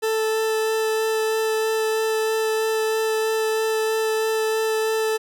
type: tone with vibrato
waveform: 40% pulse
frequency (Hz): 440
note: A4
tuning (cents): 0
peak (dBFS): -19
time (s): 0.02-5.18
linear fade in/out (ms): 20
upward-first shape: sine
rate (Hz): 3.1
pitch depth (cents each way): 8
effects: none